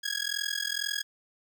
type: tone with amplitude modulation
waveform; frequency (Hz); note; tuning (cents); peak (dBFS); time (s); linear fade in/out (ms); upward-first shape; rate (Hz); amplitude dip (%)
15% pulse; 1655; G#6; -6; -19; 0.03-1.03; 20; sine; 42.1; 95
effects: none